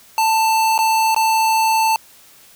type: tone with dropouts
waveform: square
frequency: 887 Hz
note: A5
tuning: 14 cents sharp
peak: -14 dBFS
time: 0.18-1.96 s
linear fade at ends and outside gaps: 1 ms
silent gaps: 0.779-0.789 / 1.146-1.163 s
effects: white hiss -47 dBFS RMS until 2.55 s